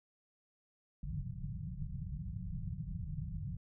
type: low-pass noise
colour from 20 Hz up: white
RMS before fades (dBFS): -41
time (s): 1.03-3.57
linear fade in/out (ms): 5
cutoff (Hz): 180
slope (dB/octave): 96
effects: none